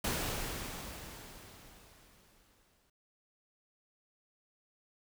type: noise with exponential decay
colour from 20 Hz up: pink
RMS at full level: -33 dBFS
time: 0.04-2.9 s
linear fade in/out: 5 ms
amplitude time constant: 620 ms
effects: none